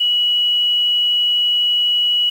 sine tone with quantisation, 2928 Hz, F#7, 19 cents flat, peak -13 dBFS, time 0-2.3 s, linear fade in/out 10 ms, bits 7, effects none

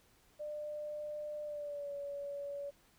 sine tone with pitch glide, 598 to 567.7 Hz, D5 to C#5, +31 to +41 cents, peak -39 dBFS, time 0.39-2.71 s, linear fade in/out 20 ms, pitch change -90 cents, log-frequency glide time 1.43-1.92 s, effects pink hiss -68 dBFS RMS until 2.98 s

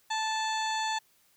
harmonic tone, 877 Hz, A5, 6 cents flat, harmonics 1 / 2 / 3 / 4 / 5 / 7 / 8 / 9, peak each -30 / -36 / -41 / -38 / -40 / -46 / -44 / -51 dBFS, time 0.1-0.99 s, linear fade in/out 10 ms, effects white hiss -66 dBFS RMS until 1.36 s

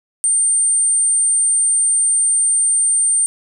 sine tone, 8870 Hz, C#9, in tune, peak -12 dBFS, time 0.24-3.26 s, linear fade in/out 0 ms, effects none

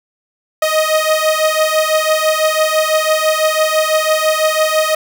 sawtooth beating tone pair, 622.3 / 628.3 Hz, D#5 / D#5, 0 / +17 cents, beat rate 6 Hz, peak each -11 dBFS, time 0.62-4.95 s, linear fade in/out 5 ms, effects none

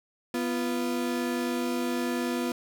35% pulse tone pair together, 246.9 / 345.9 Hz, B3 / F4, 0 / -17 cents, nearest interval tritone, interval 583 cents, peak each -27 / -30 dBFS, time 0.34-2.52 s, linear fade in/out 2 ms, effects none

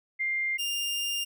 sine / sawtooth tone pair in turn, 2100 / 2803 Hz, C7 / F7, +6 / +6 cents, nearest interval perfect fourth, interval 500 cents, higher second, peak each -26 / -25 dBFS, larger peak second, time 0.19-0.58 / 0.58-1.25 s, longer second, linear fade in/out 20 ms, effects none

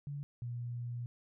sine tone pair in turn, 143.1 / 120.33 Hz, D3 / B2, -45 / -45 cents, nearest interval minor third, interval 300 cents, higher first, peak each -38 / -37 dBFS, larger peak second, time 0.07-0.23 / 0.42-1.06 s, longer second, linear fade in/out 0 ms, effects none

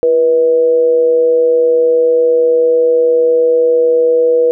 sine tone with amplitude modulation, 486.9 Hz, B4, 25 cents flat, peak -5 dBFS, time 0.03-4.51 s, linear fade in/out 0 ms, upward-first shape sine, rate 149 Hz, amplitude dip 45%, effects none

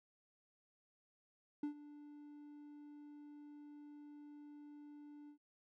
triangle tone with ADSR envelope, 293.7 Hz, D4, in tune, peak -34 dBFS, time 1.63-5.38 s, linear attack 4 ms, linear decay 100 ms, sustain -17 dB, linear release 93 ms, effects none

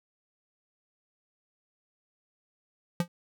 square tone with exponential decay, 173.5 Hz, F3, 11 cents flat, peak -21 dBFS, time 3-3.08 s, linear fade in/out 2 ms, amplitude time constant 16 ms, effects none

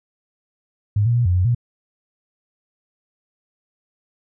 sine tone with pitch steps, 103.6 / 118.6 / 120.6 / 89.4 / 91 / 120.2 Hz, G#2 / A#2 / B2 / F2 / F#2 / B2, -4 / +30 / -41 / +41 / -28 / -46 cents, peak -14 dBFS, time 0.96-1.548 s, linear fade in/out 5 ms, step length 98 ms, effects none

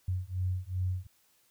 sine beating tone pair, 90.7 / 93.3 Hz, F#2 / F#2, -34 / +15 cents, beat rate 2.6 Hz, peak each -33 / -33 dBFS, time 0.08-1.07 s, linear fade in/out 5 ms, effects white hiss -68 dBFS RMS until 1.5 s

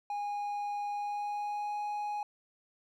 triangle tone with pitch glide, 821 to 831.5 Hz, G#5 to G#5, -20 to +2 cents, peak -31 dBFS, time 0.1-2.23 s, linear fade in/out 2 ms, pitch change +22 cents, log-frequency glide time 0.9-1.79 s, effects none

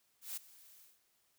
blue noise with ADSR envelope, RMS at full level -40 dBFS, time 0.21-1 s, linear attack 160 ms, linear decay 8 ms, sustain -20 dB, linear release 190 ms, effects white hiss -75 dBFS RMS until 1.38 s

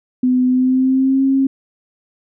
sine tone with pitch glide, 252.7 to 269.3 Hz, B3 to C#4, +40 to -50 cents, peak -11 dBFS, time 0.23-1.47 s, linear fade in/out 5 ms, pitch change +110 cents, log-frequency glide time 0.47-1.23 s, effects none

